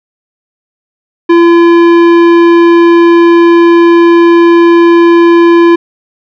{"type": "tone with tanh clipping", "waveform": "sine", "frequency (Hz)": 340, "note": "F4", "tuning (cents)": -46, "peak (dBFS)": -3, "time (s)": [1.29, 5.76], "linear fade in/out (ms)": 10, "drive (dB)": 15, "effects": []}